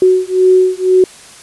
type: beating tone pair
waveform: sine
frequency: 370 / 372 Hz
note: F#4 / F#4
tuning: 0 / +9 cents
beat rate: 2 Hz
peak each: -10 dBFS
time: 0.02-1.04 s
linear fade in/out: 2 ms
effects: white hiss -37 dBFS RMS until 1.42 s + resampled to 24000 Hz